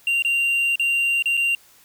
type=tone with dropouts; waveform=triangle; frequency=2771 Hz; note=F7; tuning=14 cents flat; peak=-16 dBFS; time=0.07-1.55 s; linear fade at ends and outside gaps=2 ms; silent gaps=0.223-0.248 / 0.757-0.796 / 1.224-1.257 / 1.37-1.374 s; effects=white hiss -53 dBFS RMS until 1.84 s